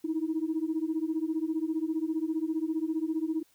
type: beating tone pair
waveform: sine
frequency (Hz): 311.1 / 326.1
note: D#4 / E4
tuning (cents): 0 / -19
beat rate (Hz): 15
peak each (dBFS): -30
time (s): 0.04-3.43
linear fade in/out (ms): 10
effects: tanh soft clip ceiling -21 dBFS + white hiss -66 dBFS RMS until 3.54 s